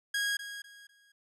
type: tone with echo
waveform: sawtooth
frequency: 1642 Hz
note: G#6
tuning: 20 cents flat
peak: -25 dBFS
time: 0.14-0.37 s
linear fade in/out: 5 ms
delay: 250 ms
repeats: 3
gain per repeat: -11 dB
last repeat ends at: 1.12 s
effects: low-pass 11000 Hz 12 dB/octave